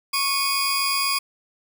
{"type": "tone cluster", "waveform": "sawtooth", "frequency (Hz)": [1105, 2476, 4864], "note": ["C#6", "D#7", "D#8"], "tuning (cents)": [-6, -9, -40], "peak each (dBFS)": [-21, -24, -21], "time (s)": [0.13, 1.19], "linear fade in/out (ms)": 10, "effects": []}